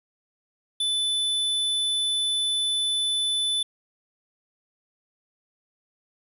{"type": "tone", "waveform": "square", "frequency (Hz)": 3500, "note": "A7", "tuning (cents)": -10, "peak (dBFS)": -23, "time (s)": [0.8, 3.63], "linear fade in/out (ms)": 5, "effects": ["resampled to 32000 Hz", "9-bit"]}